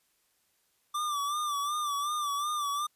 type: tone with vibrato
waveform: square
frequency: 1174.7 Hz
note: D6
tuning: in tune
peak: -30 dBFS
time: 0.94-2.87 s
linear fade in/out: 10 ms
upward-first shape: sine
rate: 2.7 Hz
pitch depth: 64 cents each way
effects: white hiss -72 dBFS RMS until 2.95 s + resampled to 32000 Hz